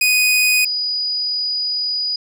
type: tone pair in turn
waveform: sawtooth / sine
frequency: 2489 / 4929 Hz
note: D#7 / D#8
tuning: 0 / -17 cents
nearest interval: octave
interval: 1183 cents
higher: second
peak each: -9 / -18 dBFS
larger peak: first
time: 0.01-0.65 / 0.65-2.16 s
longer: second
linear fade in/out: 5 ms
effects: none